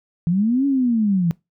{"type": "linear two-way sweep", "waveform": "sine", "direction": "up then down", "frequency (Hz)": [161.9, 283, 161.9], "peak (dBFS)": -15, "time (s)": [0.27, 1.31], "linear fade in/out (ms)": 0, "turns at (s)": 0.66, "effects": ["noise-tail reverb RT60 0.2 s tail -22 dB re dry"]}